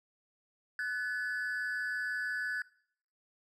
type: ring-modulated tone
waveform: triangle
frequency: 1605 Hz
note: G6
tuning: 40 cents sharp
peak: -27 dBFS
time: 0.79-2.62 s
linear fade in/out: 2 ms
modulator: 113 Hz
effects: noise-tail reverb RT60 0.6 s tail -21 dB re dry + tanh soft clip ceiling -24 dBFS